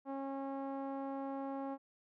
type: tone with low-pass filter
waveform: sawtooth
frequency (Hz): 272.8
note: C#4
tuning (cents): -28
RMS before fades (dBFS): -41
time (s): 0.05-1.78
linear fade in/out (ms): 50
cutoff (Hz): 900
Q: 2
effects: none